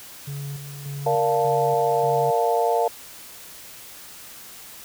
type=tone with tremolo; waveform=triangle; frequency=141.5 Hz; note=C#3; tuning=36 cents sharp; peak=-27 dBFS; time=0.27-2.31 s; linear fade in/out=10 ms; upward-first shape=square; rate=1.7 Hz; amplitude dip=50%
type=chord; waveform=sine; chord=Bb major seventh; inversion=none; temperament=equal; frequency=466.2 / 587.3 / 698.5 / 880 Hz; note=Bb4 / D5 / F5 / A5; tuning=0 / 0 / 0 / 0 cents; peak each=-22 / -27 / -22 / -25 dBFS; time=1.06-2.88 s; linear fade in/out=5 ms
effects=white hiss -42 dBFS RMS until 4.84 s